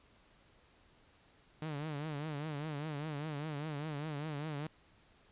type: tone with vibrato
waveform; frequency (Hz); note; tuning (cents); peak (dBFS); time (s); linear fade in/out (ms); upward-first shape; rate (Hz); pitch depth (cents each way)
sawtooth; 150; D3; +37; -34; 1.62-4.67; 2; triangle; 5; 130
effects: pink hiss -66 dBFS RMS until 5.31 s + resampled to 8000 Hz